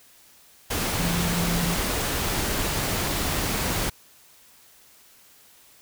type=tone in noise; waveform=sine; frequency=172 Hz; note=F3; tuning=26 cents flat; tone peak=-25 dBFS; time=0.99-1.75 s; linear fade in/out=10 ms; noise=pink; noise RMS=-26 dBFS; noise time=0.7-3.9 s; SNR=-2 dB; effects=white hiss -54 dBFS RMS until 5.81 s